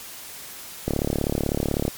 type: click train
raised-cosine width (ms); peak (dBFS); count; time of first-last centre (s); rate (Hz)
2; -9; 37; 0.88-1.88; 36
effects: white hiss -39 dBFS RMS until 1.97 s + MP3 96 kbps